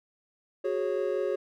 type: chord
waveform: triangle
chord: F# suspended second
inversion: none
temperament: equal with one note detuned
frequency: 370 / 415.3 / 548.3 Hz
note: F#4 / G#4 / C#5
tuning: 0 / 0 / -19 cents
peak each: -29 dBFS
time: 0.64-1.36 s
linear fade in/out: 10 ms
effects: none